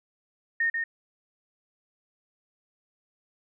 sine tone with echo, 1839 Hz, A#6, 24 cents flat, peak -22 dBFS, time 0.6-0.7 s, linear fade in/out 5 ms, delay 140 ms, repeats 1, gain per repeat -4 dB, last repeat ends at 0.84 s, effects none

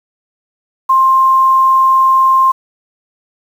sine tone with quantisation, 1056 Hz, C6, 16 cents sharp, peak -6 dBFS, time 0.89-2.52 s, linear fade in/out 10 ms, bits 6, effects none

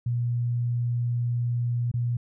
sine tone with dropouts, 120.2 Hz, B2, 46 cents flat, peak -23 dBFS, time 0.06-2.17 s, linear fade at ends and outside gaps 5 ms, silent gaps 1.915-1.939 s, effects none

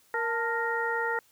harmonic tone with a mistuned harmonic, 466.2 Hz, A#4, in tune, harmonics 1 / 2 / 3 / 4, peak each -32 / -32 / -32 / -32 dBFS, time 0.14-1.19 s, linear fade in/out 2 ms, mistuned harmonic 2, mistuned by -77 cents, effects white hiss -63 dBFS RMS until 1.31 s

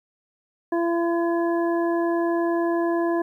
harmonic tone, 338.9 Hz, E4, 48 cents sharp, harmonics 1 / 2 / 3 / 5, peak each -21 / -27 / -31 / -35 dBFS, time 0.72-3.22 s, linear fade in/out 5 ms, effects 10-bit

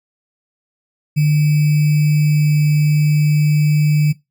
sine tone with sample-and-hold, 149.9 Hz, D3, 36 cents sharp, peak -10 dBFS, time 1.16-4.13 s, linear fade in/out 20 ms, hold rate 2450 Hz, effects noise-tail reverb RT60 0.2 s tail -20 dB re dry

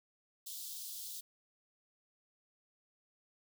white high-pass noise, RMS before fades -45 dBFS, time 0.46-1.21 s, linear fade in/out 10 ms, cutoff 3300 Hz, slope 48 dB/octave, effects none

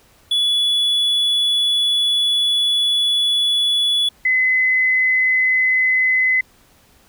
triangle / sine tone pair in turn, 3416 / 2031 Hz, G#7 / B6, +48 / +48 cents, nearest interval major sixth, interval 900 cents, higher first, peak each -13 dBFS, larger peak neither, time 0.31-4.09 / 4.25-6.41 s, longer first, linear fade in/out 5 ms, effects pink hiss -53 dBFS RMS until 7.08 s

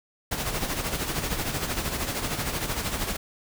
pink noise with tremolo, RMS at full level -27 dBFS, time 0.31-3.17 s, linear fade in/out 10 ms, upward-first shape sine, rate 13 Hz, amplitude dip 55%, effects none

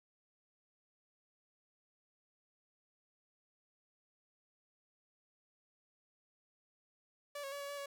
sawtooth tone with pitch steps, 577 / 549 / 569 / 564 / 572 / 562 Hz, D5 / C#5 / C#5 / C#5 / D5 / C#5, -31 / -17 / +45 / +30 / -46 / +24 cents, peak -38 dBFS, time 7.35-7.86 s, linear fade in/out 5 ms, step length 85 ms, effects none

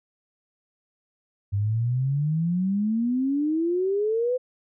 sine exponential sweep, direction up, 98 to 513 Hz, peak -21 dBFS, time 1.52-4.38 s, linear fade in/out 20 ms, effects none

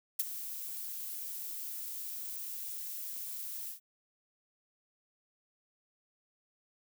violet noise with ADSR envelope, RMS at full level -28 dBFS, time 0.19-3.8 s, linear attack 9 ms, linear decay 24 ms, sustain -13 dB, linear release 110 ms, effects none

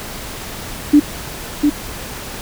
sine tone with echo, 293.7 Hz, D4, in tune, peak -4 dBFS, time 0.93-1 s, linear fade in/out 10 ms, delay 700 ms, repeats 1, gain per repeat -5 dB, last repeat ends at 1.7 s, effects pink hiss -29 dBFS RMS until 2.41 s

